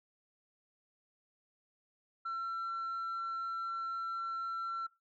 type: tone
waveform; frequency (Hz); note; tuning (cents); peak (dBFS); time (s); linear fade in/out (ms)
sine; 1351; E6; +42; -33; 2.25-4.87; 10
effects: noise-tail reverb RT60 0.2 s tail -19 dB re dry + tanh soft clip ceiling -34 dBFS